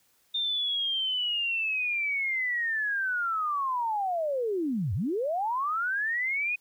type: linear two-way sweep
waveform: sine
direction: down then up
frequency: 3635 to 82.41 to 2511 Hz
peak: -26 dBFS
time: 0.34-6.56 s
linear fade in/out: 10 ms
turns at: 4.94 s
effects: white hiss -67 dBFS RMS until 6.6 s